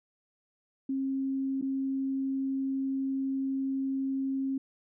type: tone with dropouts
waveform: sine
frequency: 268.8 Hz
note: C4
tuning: 47 cents sharp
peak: -28 dBFS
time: 0.89-4.58 s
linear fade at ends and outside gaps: 5 ms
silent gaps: 1.614-1.623 s
effects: none